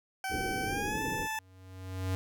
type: tone with pitch glide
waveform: 20% pulse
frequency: 767 to 876 Hz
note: G5 to A5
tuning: -38 to -8 cents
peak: -28 dBFS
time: 0.24-1.39 s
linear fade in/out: 2 ms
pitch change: +230 cents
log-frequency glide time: 0.64-1.01 s
type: low-pass noise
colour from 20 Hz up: white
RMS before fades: -37 dBFS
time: 0.29-1.28 s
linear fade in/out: 50 ms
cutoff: 500 Hz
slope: 96 dB/octave
type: tone with exponential growth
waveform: square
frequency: 93.6 Hz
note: F#2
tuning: 20 cents sharp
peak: -29 dBFS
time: 1.18-2.15 s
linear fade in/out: 0 ms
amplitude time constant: 210 ms
effects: none